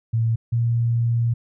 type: tone pair in turn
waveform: sine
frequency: 114 / 117.27 Hz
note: A#2 / A#2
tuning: -38 / +11 cents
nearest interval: unison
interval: 49 cents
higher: second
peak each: -17 dBFS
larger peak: neither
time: 0.13-0.36 / 0.52-1.34 s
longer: second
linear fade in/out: 10 ms
effects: none